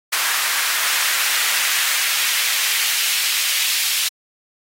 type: noise with high-pass filter sweep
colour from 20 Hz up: pink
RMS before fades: -20 dBFS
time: 0.12-4.09 s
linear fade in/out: 10 ms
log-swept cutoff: 1400 to 2900 Hz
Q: 1.2
effects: AAC 48 kbps